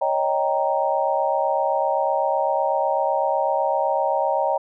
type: chord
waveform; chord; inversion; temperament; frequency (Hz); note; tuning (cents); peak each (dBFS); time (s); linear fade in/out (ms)
sine; Eb dominant seventh; third; equal; 554.4 / 622.3 / 784 / 932.3; Db5 / Eb5 / G5 / Bb5; 0 / 0 / 0 / 0; -24; 0.01-4.58; 10
effects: none